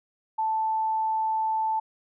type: tone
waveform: sine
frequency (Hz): 880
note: A5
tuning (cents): 0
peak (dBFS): -23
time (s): 0.38-1.8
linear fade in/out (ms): 10
effects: none